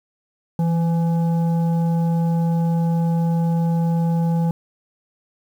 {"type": "tone with frequency modulation", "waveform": "sine", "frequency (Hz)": 166.1, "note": "E3", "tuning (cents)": 13, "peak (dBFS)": -16, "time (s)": [0.59, 4.51], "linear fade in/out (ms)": 2, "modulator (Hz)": 672, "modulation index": 0.35, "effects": ["8-bit"]}